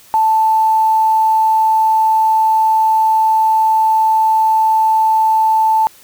sine tone with quantisation, 880 Hz, A5, in tune, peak -9 dBFS, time 0.14-5.87 s, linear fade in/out 0 ms, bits 6, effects white hiss -44 dBFS RMS until 6.03 s

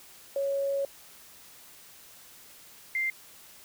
sine tone pair in turn, 554.4 / 2093 Hz, C#5 / C7, 0 / 0 cents, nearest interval octave + major seventh, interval 2300 cents, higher second, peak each -26 dBFS, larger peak neither, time 0.36-0.85 / 2.95-3.1 s, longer first, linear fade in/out 2 ms, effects white hiss -52 dBFS RMS until 3.64 s

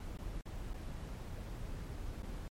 brown noise with dropouts, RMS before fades -43 dBFS, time 0-2.48 s, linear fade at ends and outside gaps 2 ms, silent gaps 0.174-0.187 / 0.412-0.456 / 0.734-0.741 / 2.223-2.23 s, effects MP3 64 kbps

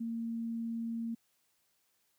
sine tone, 229.7 Hz, A#3, 25 cents flat, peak -34 dBFS, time 0-1.15 s, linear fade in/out 10 ms, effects white hiss -75 dBFS RMS until 2.18 s + high-pass 60 Hz 12 dB/octave

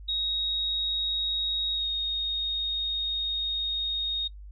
sine tone with pitch glide, 3775 to 3723 Hz, A#7 to A#7, +21 to -3 cents, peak -26 dBFS, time 0.08-4.28 s, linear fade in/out 10 ms, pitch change -24 cents, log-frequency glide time 1.73-1.87 s, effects noise-tail reverb RT60 0.1 s tail -24 dB re dry + added 50 Hz sine -41 dBFS peak until 4.51 s

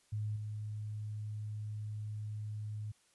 sine tone with level steps, 106.2 Hz, G#2, 39 cents sharp, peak -34 / -38 dBFS, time 0.12-2.92 s, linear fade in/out 10 ms, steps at 0.36 s, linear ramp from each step 5 ms, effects white hiss -70 dBFS RMS until 3.14 s + resampled to 24000 Hz

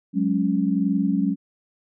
sine chord, F# suspended second, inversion none, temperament equal with one note detuned, 185 / 206.7 / 277.2 Hz, F#3 / G#3 / C#4, 0 / -8 / 0 cents, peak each -23 dBFS, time 0.13-1.36 s, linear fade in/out 50 ms, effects none

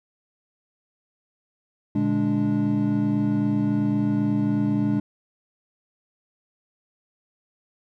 triangle tone cluster, 117.6 / 145.4 / 208 / 291.7 Hz, A#2 / D3 / G#3 / D4, +16 / -17 / +3 / -12 cents, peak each -26 / -29 / -21 / -22 dBFS, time 1.95-5 s, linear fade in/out 5 ms, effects none

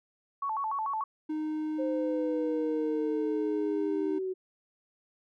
sine tone with vibrato, 987.8 Hz, B5, in tune, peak -29 dBFS, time 0.42-1.04 s, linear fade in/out 5 ms, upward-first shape square, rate 6.8 Hz, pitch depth 210 cents each way
triangle tone, 309 Hz, D#4, 12 cents flat, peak -28 dBFS, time 1.29-4.19 s, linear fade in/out 10 ms
sine linear sweep, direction down, 527 to 371 Hz, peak -30 dBFS, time 1.78-4.34 s, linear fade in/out 20 ms
effects none

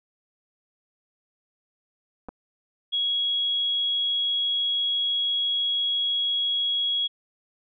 clicks, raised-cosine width 1 ms, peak -24 dBFS, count 2, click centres 2.286 / 2.29 s
sine tone, 3322 Hz, G#7, in tune, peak -22 dBFS, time 2.92-7.08 s, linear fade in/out 20 ms
effects none

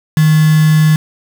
sine tone with quantisation, 155.56 Hz, D#3, in tune, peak -6 dBFS, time 0.17-0.96 s, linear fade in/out 2 ms, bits 3, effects none

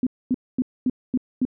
sine tone bursts, 253.1 Hz, B3, 43 cents sharp, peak -17 dBFS, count 6, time 0.03-1.452 s, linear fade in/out 2 ms, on 37 ms, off 240 ms, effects none

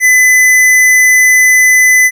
sine tone with hard clipping, 2011 Hz, B6, 31 cents sharp, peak -5 dBFS, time 0-2.11 s, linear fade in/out 50 ms, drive 16 dB, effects none

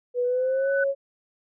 sine tone with pitch glide, 491.1 to 551.2 Hz, B4 to C#5, -10 to -10 cents, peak -21 dBFS, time 0.14-0.95 s, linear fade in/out 50 ms, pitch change +200 cents, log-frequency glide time 0.26-0.7 s
sine tone with exponential growth, 1497 Hz, F#6, 20 cents sharp, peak -22 dBFS, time 0.24-0.84 s, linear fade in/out 5 ms, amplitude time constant 130 ms
effects none

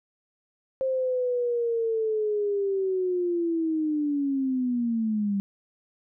sine linear sweep, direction down, 530 to 196 Hz, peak -23 dBFS, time 0.81-5.4 s, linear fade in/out 0 ms, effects none

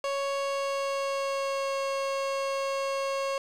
30% pulse tone with pitch glide, 554.4 to 546.5 Hz, C#5 to C#5, 0 to -25 cents, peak -25 dBFS, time 0.04-3.38 s, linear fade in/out 2 ms, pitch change -25 cents, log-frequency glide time 0.35-1.78 s, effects low-pass 7000 Hz 12 dB/octave + 9-bit

